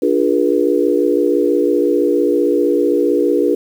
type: chord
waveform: sine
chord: D diminished seventh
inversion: none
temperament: equal with one note detuned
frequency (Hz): 293.7 / 349.2 / 415.3 / 481.2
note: D4 / F4 / Ab4 / Cb5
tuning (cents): 0 / 0 / 0 / -45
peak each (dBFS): -17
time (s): 0.02-3.55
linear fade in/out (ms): 5
effects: 7-bit